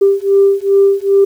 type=beating tone pair; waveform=sine; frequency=394 / 396.5 Hz; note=G4 / G4; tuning=+9 / +20 cents; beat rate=2.5 Hz; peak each=-10 dBFS; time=0.01-1.25 s; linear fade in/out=10 ms; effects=tanh soft clip ceiling 0 dBFS + 7-bit